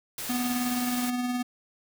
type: noise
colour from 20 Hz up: white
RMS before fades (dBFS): -35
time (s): 0.18-1.1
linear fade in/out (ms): 2
type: tone with tremolo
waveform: square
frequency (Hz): 246.9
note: B3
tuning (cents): 0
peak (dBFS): -26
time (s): 0.29-1.43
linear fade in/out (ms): 10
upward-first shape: sine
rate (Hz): 19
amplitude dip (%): 35
effects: none